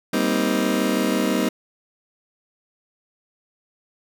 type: chord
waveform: 30% pulse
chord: C minor seventh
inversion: second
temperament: just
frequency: 196.22 / 235.5 / 261.6 / 314 Hz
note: G3 / Bb3 / C4 / Eb4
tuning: +2 / +18 / 0 / +16 cents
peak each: -22 dBFS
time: 0.13-1.49 s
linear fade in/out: 5 ms
effects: none